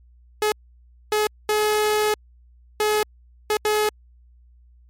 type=tone bursts at uneven times; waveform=sawtooth; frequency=424.5 Hz; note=G#4; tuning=38 cents sharp; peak=-14 dBFS; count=6; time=0.42-0.52 / 1.12-1.27 / 1.49-2.14 / 2.8-3.03 / 3.5-3.57 / 3.65-3.89 s; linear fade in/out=2 ms; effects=added 60 Hz sine -49 dBFS peak until 4.89 s + MP3 64 kbps